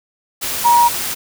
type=tone in noise; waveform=sine; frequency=950 Hz; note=A#5; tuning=33 cents sharp; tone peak=-8 dBFS; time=0.64-0.89 s; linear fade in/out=20 ms; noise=white; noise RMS=-22 dBFS; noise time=0.41-1.15 s; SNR=+11 dB; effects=none